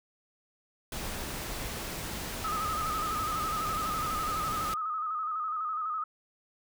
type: noise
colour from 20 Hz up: pink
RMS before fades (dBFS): -37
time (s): 0.92-4.74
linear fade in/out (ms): 2
type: tone with vibrato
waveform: sine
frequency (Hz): 1260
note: D#6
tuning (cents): +21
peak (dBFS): -30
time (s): 2.44-6.04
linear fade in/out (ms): 5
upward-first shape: square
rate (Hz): 12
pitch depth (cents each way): 45
effects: none